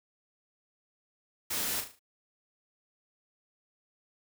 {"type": "noise with echo", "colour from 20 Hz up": "white", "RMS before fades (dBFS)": -33, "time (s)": [1.5, 1.81], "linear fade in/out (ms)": 10, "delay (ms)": 37, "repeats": 5, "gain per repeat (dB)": -7, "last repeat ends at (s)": 1.995, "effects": []}